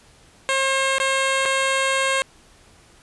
10% pulse tone with dropouts, 536 Hz, C5, 42 cents sharp, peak -10 dBFS, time 0.49-2.22 s, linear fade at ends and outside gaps 0 ms, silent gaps 0.983-1 / 1.453-1.457 s, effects pink hiss -52 dBFS RMS until 3.02 s + resampled to 24000 Hz

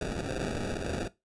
white noise with sample-and-hold, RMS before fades -33 dBFS, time 0.01-1.08 s, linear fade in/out 5 ms, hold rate 1050 Hz, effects noise-tail reverb RT60 0.2 s tail -17 dB re dry + resampled to 22050 Hz

